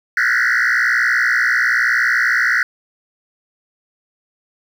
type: tone with frequency modulation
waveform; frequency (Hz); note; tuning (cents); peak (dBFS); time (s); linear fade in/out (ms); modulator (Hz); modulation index
sine; 1703; G#6; +43; -10; 0.17-2.63; 2; 60.5; 4.8
effects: tanh soft clip ceiling -12 dBFS + 7-bit